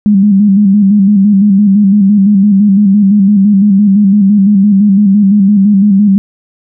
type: tone with vibrato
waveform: sine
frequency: 200.9 Hz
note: G3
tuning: 43 cents sharp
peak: -3 dBFS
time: 0.06-6.18 s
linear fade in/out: 0 ms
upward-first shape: square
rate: 5.9 Hz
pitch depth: 62 cents each way
effects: none